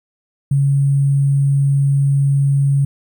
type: tone with sample-and-hold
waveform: sine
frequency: 139.2 Hz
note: C#3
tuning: 8 cents sharp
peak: -11 dBFS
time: 0.51-2.85 s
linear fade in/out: 5 ms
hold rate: 8820 Hz
effects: none